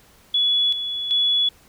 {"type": "tone with tremolo", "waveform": "sine", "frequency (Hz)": 3400, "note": "G#7", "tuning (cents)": 40, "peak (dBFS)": -16, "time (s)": [0.34, 1.49], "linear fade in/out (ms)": 5, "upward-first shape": "square", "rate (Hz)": 1.3, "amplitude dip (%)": 60, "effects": ["pink hiss -53 dBFS RMS until 1.68 s"]}